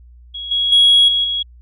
sine tone with level steps, 3322 Hz, G#7, in tune, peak -25 / -14 / -6 / -13 / -17 dBFS, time 0.34-1.43 s, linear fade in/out 10 ms, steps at 0.51 / 0.72 / 1.08 / 1.24 s, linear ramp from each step 5 ms, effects tanh soft clip ceiling -4 dBFS + added 60 Hz sine -40 dBFS peak until 1.61 s

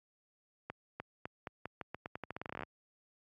accelerating click train, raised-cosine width 0.5 ms, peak -25 dBFS, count 22, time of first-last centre 0.7-2.634 s, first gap 300 ms, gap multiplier 0.85, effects high-pass 80 Hz 12 dB/octave + AAC 64 kbps

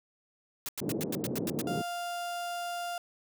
white noise bursts, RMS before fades -36 dBFS, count 9, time 0.66-1.615 s, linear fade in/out 0 ms, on 27 ms, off 89 ms
white band-pass noise, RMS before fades -34 dBFS, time 0.81-1.82 s, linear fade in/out 10 ms, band 130 to 420 Hz, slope 24 dB/octave
35% pulse tone, 698.5 Hz, F5, in tune, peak -32 dBFS, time 1.67-2.98 s, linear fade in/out 2 ms
effects none

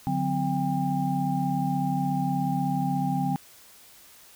sine tone cluster, 146 / 182.6 / 256.8 / 799 Hz, D3 / F#3 / C4 / G5, -10 / -23 / -32 / +33 cents, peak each -29 dBFS, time 0.07-3.36 s, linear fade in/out 0 ms, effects white hiss -52 dBFS RMS until 4.35 s

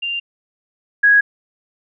sine tone pair in turn, 2788 / 1657.8 Hz, F7 / G#6, -4 / -4 cents, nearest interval major sixth, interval 900 cents, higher first, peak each -20 / -8 dBFS, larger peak second, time 0.02-0.2 / 1.03-1.21 s, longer neither, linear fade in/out 10 ms, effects none

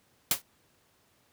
white noise with exponential decay, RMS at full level -20 dBFS, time 0.31-0.42 s, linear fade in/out 2 ms, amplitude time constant 23 ms, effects pink hiss -67 dBFS RMS until 1.32 s + high-pass 80 Hz 12 dB/octave

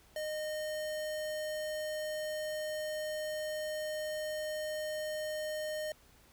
square tone, 614 Hz, D#5, 23 cents flat, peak -36 dBFS, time 0.16-5.92 s, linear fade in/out 2 ms, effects added 60 Hz sine -69 dBFS peak until 6.32 s + pink hiss -63 dBFS RMS until 6.32 s

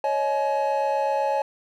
triangle chord, C# suspended second, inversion none, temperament equal with one note detuned, 554.4 / 622.3 / 850.5 Hz, C#5 / D#5 / G#5, 0 / 0 / +41 cents, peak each -23 / -27 / -22 dBFS, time 0.04-1.42 s, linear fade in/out 2 ms, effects none

